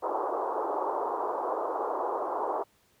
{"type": "band-pass noise", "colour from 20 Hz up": "white", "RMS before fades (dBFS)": -31, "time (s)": [0.02, 2.64], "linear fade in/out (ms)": 20, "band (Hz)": [340, 1100], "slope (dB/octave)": 48, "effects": ["pink hiss -66 dBFS RMS until 3 s", "high-pass 60 Hz 12 dB/octave"]}